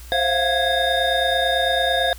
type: tone cluster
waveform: triangle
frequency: 527 / 681 / 710 / 1655 / 3663 Hz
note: C5 / F5 / F5 / G#6 / A#7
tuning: +12 / -44 / +28 / -6 / -31 cents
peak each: -22 dBFS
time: 0.12-2.13 s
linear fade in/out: 0 ms
effects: added 60 Hz sine -37 dBFS peak until 2.18 s + white hiss -45 dBFS RMS until 2.18 s